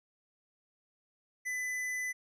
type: tone with hard clipping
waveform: sine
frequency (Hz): 2003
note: B6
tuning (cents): +24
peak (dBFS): -35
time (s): 1.45-2.13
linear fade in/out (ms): 20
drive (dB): 11
effects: none